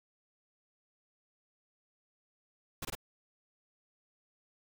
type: noise bursts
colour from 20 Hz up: pink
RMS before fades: -39 dBFS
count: 3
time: 2.82-2.952 s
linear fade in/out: 5 ms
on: 30 ms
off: 21 ms
effects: none